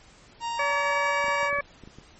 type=tone with pitch glide; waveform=45% pulse; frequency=932.3 to 937.7 Hz; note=A#5 to A#5; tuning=0 to +10 cents; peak=-28 dBFS; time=0.4-1.51 s; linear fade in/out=50 ms; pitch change=+10 cents; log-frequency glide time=0.74-1.15 s
type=harmonic tone; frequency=570 Hz; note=C#5; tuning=48 cents sharp; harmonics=1 / 2 / 3 / 4; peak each=-29 / -29 / -29 / -29 dBFS; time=0.59-1.61 s; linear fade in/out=5 ms
type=clicks; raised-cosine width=3 ms; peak=-31 dBFS; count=8; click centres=1.243 / 1.283 / 1.43 / 1.529 / 1.587 / 1.837 / 1.875 / 1.986 s
effects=pink hiss -53 dBFS RMS until 2.19 s + MP3 32 kbps